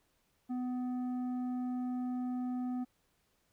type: tone with tanh clipping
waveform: triangle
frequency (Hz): 250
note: B3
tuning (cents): +21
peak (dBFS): -35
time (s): 0.49-2.85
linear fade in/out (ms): 20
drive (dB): 12
effects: pink hiss -75 dBFS RMS until 3.52 s